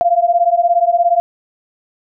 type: beating tone pair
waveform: sine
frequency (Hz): 683 / 700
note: F5 / F5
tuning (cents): -39 / +4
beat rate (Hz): 17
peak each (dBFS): -13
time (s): 0.01-1.2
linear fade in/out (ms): 0
effects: none